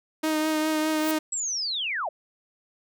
sawtooth tone with vibrato, 311.1 Hz, D#4, in tune, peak -19 dBFS, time 0.23-1.19 s, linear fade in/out 10 ms, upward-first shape triangle, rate 4.9 Hz, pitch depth 23 cents each way
violet noise with exponential growth, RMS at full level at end -28 dBFS, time 0.92-1.11 s, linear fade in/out 0 ms, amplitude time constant 40 ms
sine linear sweep, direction down, 7860 to 554.4 Hz, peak -26 dBFS, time 1.32-2.09 s, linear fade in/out 5 ms
effects none

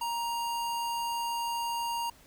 square tone, 937 Hz, A#5, 9 cents sharp, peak -31 dBFS, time 0.01-2.1 s, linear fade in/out 5 ms, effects pink hiss -58 dBFS RMS until 2.26 s

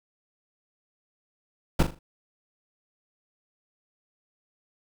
brown noise with echo, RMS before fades -19 dBFS, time 1.79-1.83 s, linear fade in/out 5 ms, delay 40 ms, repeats 4, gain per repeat -9 dB, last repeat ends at 1.99 s, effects none

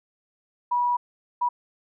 sine tone bursts at uneven times, 972 Hz, B5, 28 cents flat, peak -20 dBFS, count 2, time 0.71-0.97 / 1.41-1.49 s, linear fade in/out 10 ms, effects none

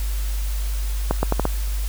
accelerating click train, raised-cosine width 1 ms, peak -5 dBFS, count 5, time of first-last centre 1.11-1.454 s, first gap 120 ms, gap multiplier 0.78, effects added 50 Hz sine -21 dBFS peak until 1.88 s + white hiss -37 dBFS RMS until 1.88 s

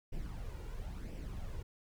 brown noise with flanger, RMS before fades -42 dBFS, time 0.12-1.63 s, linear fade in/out 10 ms, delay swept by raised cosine 0.37 to 2.17 ms, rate 0.98 Hz, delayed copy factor +0.55, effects none

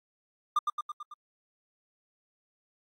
triangle tone with echo, 1199 Hz, D6, 36 cents sharp, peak -20 dBFS, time 0.56-0.59 s, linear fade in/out 5 ms, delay 110 ms, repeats 5, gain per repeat -4 dB, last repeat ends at 1.14 s, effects AAC 48 kbps

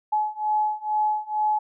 sine beating tone pair, 850 / 852.2 Hz, G#5 / G#5, +40 / +44 cents, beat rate 2.2 Hz, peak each -25 / -24 dBFS, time 0.12-1.59 s, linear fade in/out 10 ms, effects none

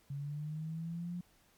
sine linear sweep, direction up, 138.7 to 178 Hz, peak -37 dBFS, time 0.1-1.21 s, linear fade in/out 5 ms, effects pink hiss -68 dBFS RMS until 1.57 s + MP3 96 kbps

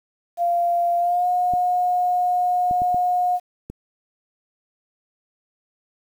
sine tone with pitch glide, 693 to 719.9 Hz, F5 to F#5, -14 to -48 cents, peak -17 dBFS, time 0.37-3.4 s, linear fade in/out 50 ms, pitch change +66 cents, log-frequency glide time 0.98-1.27 s
clicks, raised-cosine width 3 ms, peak -20 dBFS, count 5, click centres 1.537 / 2.711 / 2.819 / 2.945 / 3.7 s
effects 8-bit

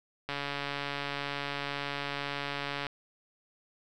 click train, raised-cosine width 0.3 ms, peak -18 dBFS, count 367, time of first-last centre 0.29-2.867 s, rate 142 Hz, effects none

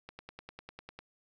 click train, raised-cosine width 0.3 ms, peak -29 dBFS, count 10, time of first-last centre 0.09-0.99 s, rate 10 Hz, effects none

